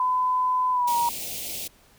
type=tone with pitch glide; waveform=sine; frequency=1009 to 946.9 Hz; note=B5 to A#5; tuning=+37 to +27 cents; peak=-20 dBFS; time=0-1.09 s; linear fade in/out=2 ms; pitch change=-110 cents; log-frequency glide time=0.72-0.95 s
type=band-stop noise; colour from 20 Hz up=white; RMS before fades=-33 dBFS; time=0.87-1.68 s; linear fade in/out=10 ms; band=780 to 2200 Hz; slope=48 dB/octave
effects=pink hiss -57 dBFS RMS until 1.98 s